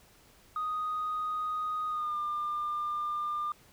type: tone with pitch glide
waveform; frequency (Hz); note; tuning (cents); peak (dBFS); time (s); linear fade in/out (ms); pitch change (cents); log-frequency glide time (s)
sine; 1244.5 to 1200; D#6 to D6; 0 to +37; -29; 0.56-3.52; 2; -63; 1.88-2.17
effects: tanh soft clip ceiling -27 dBFS + pink hiss -60 dBFS RMS until 3.72 s